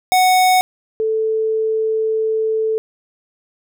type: tone pair in turn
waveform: square / sine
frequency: 740 / 440 Hz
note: F#5 / A4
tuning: 0 / 0 cents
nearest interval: major sixth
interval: 900 cents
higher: first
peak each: -11 / -15 dBFS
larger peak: first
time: 0.12-0.61 / 1-2.78 s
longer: second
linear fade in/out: 0 ms
effects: none